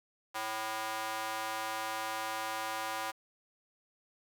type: tone with high-pass filter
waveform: square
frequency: 110 Hz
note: A2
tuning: in tune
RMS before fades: -37 dBFS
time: 0.34-3.12 s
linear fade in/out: 20 ms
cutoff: 890 Hz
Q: 1.7
effects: 10-bit